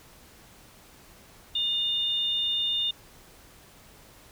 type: tone pair together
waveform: sine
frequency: 2857 / 3614 Hz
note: F7 / A7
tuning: +39 / +46 cents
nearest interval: major third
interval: 407 cents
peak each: -32 / -25 dBFS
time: 1.55-2.91 s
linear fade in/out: 5 ms
effects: pink hiss -53 dBFS RMS until 4.31 s